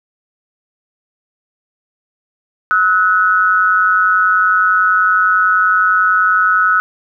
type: tone pair together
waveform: sine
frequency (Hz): 1290.8 / 1480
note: E6 / F#6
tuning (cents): -37 / 0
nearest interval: major second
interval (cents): 237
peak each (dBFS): -12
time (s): 2.71-6.8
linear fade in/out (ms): 0
effects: none